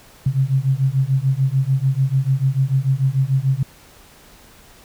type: beating tone pair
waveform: sine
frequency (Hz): 130.8 / 137.6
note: C3 / C#3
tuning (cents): 0 / -12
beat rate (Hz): 6.8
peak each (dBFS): -18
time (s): 0.26-3.63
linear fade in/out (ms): 5
effects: pink hiss -47 dBFS RMS until 4.84 s